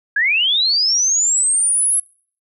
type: linear sweep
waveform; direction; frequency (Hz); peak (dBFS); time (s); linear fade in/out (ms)
sine; up; 1600 to 10950; -13; 0.16-2; 5
effects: noise-tail reverb RT60 0.5 s tail -25 dB re dry